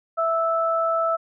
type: tone pair together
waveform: sine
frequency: 659.3 / 1314.8 Hz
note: E5 / E6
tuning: 0 / -5 cents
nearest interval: octave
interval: 1195 cents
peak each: -22 dBFS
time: 0.17-1.17 s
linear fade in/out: 20 ms
effects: none